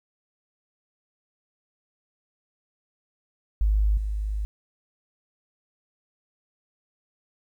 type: tone with level steps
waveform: sine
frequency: 51.91 Hz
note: G#1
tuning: in tune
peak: -18 / -25 dBFS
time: 3.61-4.45 s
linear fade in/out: 0 ms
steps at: 3.97 s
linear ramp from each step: 5 ms
effects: 10-bit